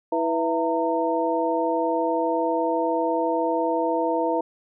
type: tone cluster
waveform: sine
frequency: 326 / 492.2 / 666 / 916 Hz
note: E4 / B4 / E5 / A#5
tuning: -19 / -6 / +18 / -31 cents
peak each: -26 dBFS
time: 0.12-4.41 s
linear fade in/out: 5 ms
effects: none